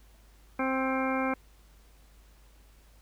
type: harmonic tone with a mistuned harmonic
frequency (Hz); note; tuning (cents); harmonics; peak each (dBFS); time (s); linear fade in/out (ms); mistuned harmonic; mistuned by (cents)
263.1; C4; +10; 1 / 2 / 3 / 4 / 5 / 6 / 8 / 9; -30 / -33 / -35 / -36 / -37 / -38 / -39 / -40; 0.59-1.34; 5; 8; +22
effects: added 51 Hz sine -55 dBFS peak until 3.01 s + pink hiss -63 dBFS RMS until 3.01 s